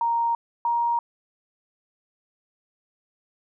sine tone pair in turn, 932.3 / 941 Hz, A#5 / A#5, 0 / +16 cents, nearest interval unison, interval 16 cents, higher second, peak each -20 dBFS, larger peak neither, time 0.01-0.35 / 0.65-0.99 s, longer neither, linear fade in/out 2 ms, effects none

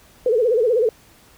sine tone with vibrato, 466.2 Hz, A#4, in tune, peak -14 dBFS, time 0.26-0.89 s, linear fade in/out 2 ms, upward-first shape sine, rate 16 Hz, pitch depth 160 cents each way, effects pink hiss -51 dBFS RMS until 1.37 s

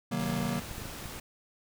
square chord, C half-diminished seventh, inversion none, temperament just, 130.81 / 156.98 / 188.37 / 235.5 Hz, C3 / Eb3 / Gb3 / Bb3, 0 / +16 / +31 / +18 cents, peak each -39 / -37 / -35 / -34 dBFS, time 0.11-0.6 s, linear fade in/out 10 ms
pink noise, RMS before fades -42 dBFS, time 0.19-1.2 s, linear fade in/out 5 ms
clicks, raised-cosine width 5 ms, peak -29 dBFS, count 5, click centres 0.712 / 0.781 / 0.818 / 0.856 / 1.057 s
effects none

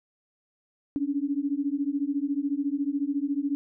sine beating tone pair, 276.5 / 290.5 Hz, C#4 / D4, -4 / -19 cents, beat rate 14 Hz, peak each -28 dBFS, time 0.96-3.55 s, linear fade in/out 0 ms, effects none

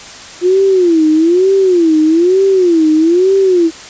sine tone with vibrato, 347.6 Hz, F4, 8 cents flat, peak -6 dBFS, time 0.41-3.71 s, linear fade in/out 50 ms, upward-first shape sine, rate 1.1 Hz, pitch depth 200 cents each way, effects white hiss -31 dBFS RMS until 3.89 s + resampled to 16000 Hz

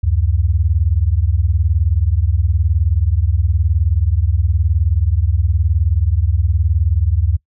sine beating tone pair, 72 / 91 Hz, D2 / F#2, -34 / -28 cents, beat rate 19 Hz, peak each -15 dBFS, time 0.03-7.37 s, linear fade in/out 10 ms, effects noise-tail reverb RT60 0.1 s tail -21 dB re dry

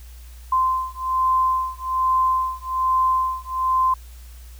sine beating tone pair, 1037 / 1038.2 Hz, C6 / C6, -16 / -14 cents, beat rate 1.2 Hz, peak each -21 dBFS, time 0.52-3.94 s, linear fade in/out 5 ms, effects added 60 Hz sine -38 dBFS peak until 4.59 s + white hiss -51 dBFS RMS until 4.59 s

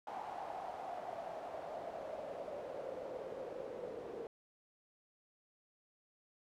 pink noise with band-pass filter sweep, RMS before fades -45 dBFS, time 0.07-4.27 s, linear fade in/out 2 ms, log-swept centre 800 to 460 Hz, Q 5.5, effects none

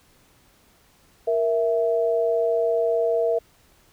sine tone pair together, 467.5 / 659.3 Hz, A#4 / E5, +5 / 0 cents, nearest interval tritone, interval 595 cents, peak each -21 / -22 dBFS, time 1.27-3.39 s, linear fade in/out 10 ms, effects pink hiss -58 dBFS RMS until 3.92 s

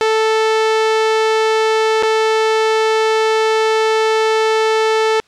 sawtooth tone with dropouts, 440 Hz, A4, in tune, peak -8 dBFS, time 0.01-5.2 s, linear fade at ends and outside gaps 0 ms, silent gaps 2.025-2.032 s, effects white hiss -53 dBFS RMS until 5.27 s + low-pass 5000 Hz 12 dB/octave

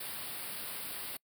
white band-stop noise, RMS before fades -41 dBFS, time 0-1.17 s, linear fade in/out 5 ms, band 5000 to 8400 Hz, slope 96 dB/octave, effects noise-tail reverb RT60 0.1 s tail -26 dB re dry + high-pass 80 Hz 12 dB/octave

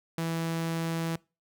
sawtooth tone, 164.81 Hz, E3, in tune, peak -25 dBFS, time 0.18-1.16 s, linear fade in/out 2 ms, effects noise-tail reverb RT60 0.3 s tail -24 dB re dry

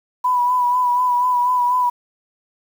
sine tone with vibrato, 987.8 Hz, B5, in tune, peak -14 dBFS, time 0.24-1.9 s, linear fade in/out 10 ms, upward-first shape sine, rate 4.1 Hz, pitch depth 31 cents each way, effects 7-bit

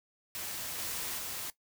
white noise with level steps, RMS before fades -39 / -37 / -39 dBFS, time 0.35-1.5 s, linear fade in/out 0 ms, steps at 0.78 / 1.18 s, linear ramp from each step 5 ms, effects noise-tail reverb RT60 0.1 s tail -17 dB re dry

